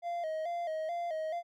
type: tone with vibrato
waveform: triangle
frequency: 660 Hz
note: E5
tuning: 2 cents sharp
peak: -31 dBFS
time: 0.02-1.43 s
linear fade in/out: 50 ms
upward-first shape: square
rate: 2.3 Hz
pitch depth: 80 cents each way
effects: none